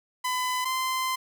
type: tone pair in turn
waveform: sawtooth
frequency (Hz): 1007 / 1035.9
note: B5 / C6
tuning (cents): +33 / -18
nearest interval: unison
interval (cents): 49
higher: second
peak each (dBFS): -22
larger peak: neither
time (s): 0.24-0.65 / 0.65-1.16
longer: second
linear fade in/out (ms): 10
effects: none